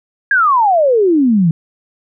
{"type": "exponential sweep", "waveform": "sine", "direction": "down", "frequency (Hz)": [1661.2, 155.56], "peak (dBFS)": -8, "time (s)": [0.31, 1.51], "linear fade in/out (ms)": 2, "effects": []}